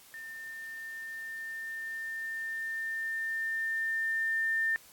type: tone with level ramp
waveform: sine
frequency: 1800 Hz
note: A6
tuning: 39 cents sharp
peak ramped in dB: -41 to -26 dBFS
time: 0.14-4.76 s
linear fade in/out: 0 ms
effects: white hiss -56 dBFS RMS until 4.92 s + AAC 64 kbps